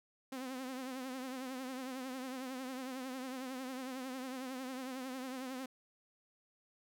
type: tone with vibrato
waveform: sawtooth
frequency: 259.1 Hz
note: C4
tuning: 17 cents flat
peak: -37 dBFS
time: 0.32-5.66 s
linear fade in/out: 5 ms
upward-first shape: triangle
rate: 11 Hz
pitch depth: 80 cents each way
effects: none